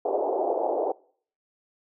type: band-pass noise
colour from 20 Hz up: white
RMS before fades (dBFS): -26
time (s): 0.05-0.92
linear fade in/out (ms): 5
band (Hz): 340 to 780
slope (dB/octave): 48
effects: noise-tail reverb RT60 0.5 s tail -22 dB re dry